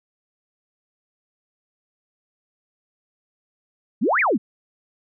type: exponential two-way sweep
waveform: sine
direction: up then down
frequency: 174.61 to 2473 to 174.61 Hz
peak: -16 dBFS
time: 4.01-4.38 s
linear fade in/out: 20 ms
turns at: 4.2 s
effects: none